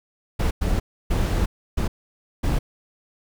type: noise bursts at uneven times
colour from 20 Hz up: brown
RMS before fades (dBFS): -21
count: 5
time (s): 0.39-0.51 / 0.61-0.8 / 1.1-1.46 / 1.77-1.88 / 2.43-2.59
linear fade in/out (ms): 10
effects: none